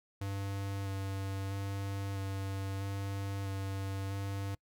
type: tone with vibrato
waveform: square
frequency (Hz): 98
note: G2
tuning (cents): 0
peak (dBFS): -36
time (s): 0.21-4.55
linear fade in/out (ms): 5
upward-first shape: square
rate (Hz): 0.77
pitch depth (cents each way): 12
effects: noise-tail reverb RT60 0.1 s tail -25 dB re dry